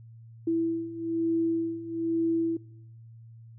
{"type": "beating tone pair", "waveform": "sine", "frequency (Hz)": [329.6, 330.7], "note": ["E4", "E4"], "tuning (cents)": [0, 6], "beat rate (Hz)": 1.1, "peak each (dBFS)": [-31, -27], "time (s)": [0.47, 2.57], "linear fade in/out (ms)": 5, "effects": ["noise-tail reverb RT60 0.8 s tail -22 dB re dry", "added 114 Hz sine -46 dBFS peak until 3.58 s"]}